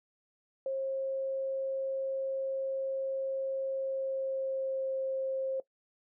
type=tone with pitch glide; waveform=sine; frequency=536 to 531.4 Hz; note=C5 to C5; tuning=+42 to +27 cents; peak=-30 dBFS; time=0.66-5.6 s; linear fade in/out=2 ms; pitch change=-15 cents; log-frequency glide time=3.73-4.98 s; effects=noise-tail reverb RT60 0.1 s tail -18 dB re dry